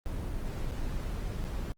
brown noise with dropouts, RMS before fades -34 dBFS, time 0.06-1.72 s, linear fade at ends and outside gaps 0 ms, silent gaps 0.711-0.718 / 1.441-1.449 s, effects Opus 24 kbps

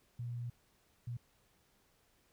sine tone bursts at uneven times, 120 Hz, B2, 49 cents flat, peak -38 dBFS, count 2, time 0.19-0.5 / 1.07-1.17 s, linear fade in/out 5 ms, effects pink hiss -72 dBFS RMS until 2.32 s

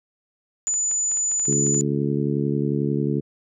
sine tone, 6990 Hz, A8, 12 cents flat, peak -20 dBFS, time 0.67-1.81 s, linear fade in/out 0 ms
clicks, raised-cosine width 0.3 ms, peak -26 dBFS, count 11, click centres 0.679 / 0.74 / 0.914 / 1.117 / 1.172 / 1.317 / 1.396 / 1.454 / 1.526 / 1.667 / 1.745 s
harmonic tone, 71.2 Hz, C#2, 47 cents sharp, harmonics 2 / 3 / 4 / 5 / 6, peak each -24 / -26 / -27 / -28 / -29 dBFS, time 1.47-3.21 s, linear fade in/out 20 ms
effects none

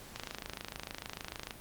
click train, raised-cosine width 0.2 ms, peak -21 dBFS, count 37, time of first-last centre 0.16-1.508 s, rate 26.7 Hz, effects pink hiss -51 dBFS RMS until 1.6 s + Opus 48 kbps

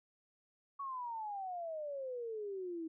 sine exponential sweep, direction down, 1130 to 317.2 Hz, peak -39 dBFS, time 0.79-2.88 s, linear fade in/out 10 ms, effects none

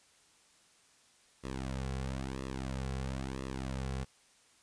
sawtooth tone with flanger, 66 Hz, C2, 16 cents sharp, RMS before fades -38 dBFS, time 1.43-4.05 s, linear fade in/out 20 ms, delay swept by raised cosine 1.3 to 3.3 ms, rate 1 Hz, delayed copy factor -0.9, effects white hiss -65 dBFS RMS until 4.62 s + resampled to 22050 Hz

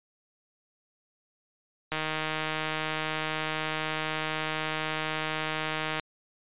click train, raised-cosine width 0.3 ms, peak -14 dBFS, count 637, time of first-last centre 1.92-5.997 s, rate 156 Hz, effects resampled to 8000 Hz

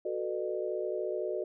sine chord, B dominant seventh, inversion second, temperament equal with one note detuned, 370 / 440 / 493.9 / 606.3 Hz, F#4 / A4 / B4 / D#5, 0 / 0 / 0 / -45 cents, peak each -35 / -37 / -39 / -36 dBFS, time 0.05-1.44 s, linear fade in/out 5 ms, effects none

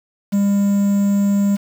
triangle tone with quantisation, 200.8 Hz, G3, 42 cents sharp, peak -11 dBFS, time 0.32-1.57 s, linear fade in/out 20 ms, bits 6, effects none

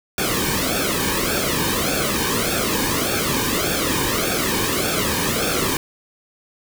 pink noise with flanger, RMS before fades -21 dBFS, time 0.18-5.77 s, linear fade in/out 2 ms, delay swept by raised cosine 1 to 1.51 ms, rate 1.7 Hz, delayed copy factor -0.8, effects none

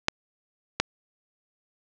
clicks, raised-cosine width 0.2 ms, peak -3 dBFS, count 2, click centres 0.084 / 0.8 s, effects low-pass 7000 Hz 12 dB/octave

